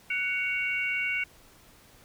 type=tone cluster; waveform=sine; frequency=1485 / 2234 / 2762 Hz; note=F#6 / C#7 / F7; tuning=+6 / +13 / -20 cents; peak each=-35 / -28 / -33 dBFS; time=0.1-1.24 s; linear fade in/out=5 ms; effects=pink hiss -56 dBFS RMS until 2.04 s